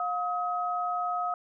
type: tone pair together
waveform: sine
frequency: 713 / 1270.4 Hz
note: F5 / D#6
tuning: +36 / +36 cents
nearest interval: minor seventh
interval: 1000 cents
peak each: -30 / -30 dBFS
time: 0-1.34 s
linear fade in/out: 2 ms
effects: none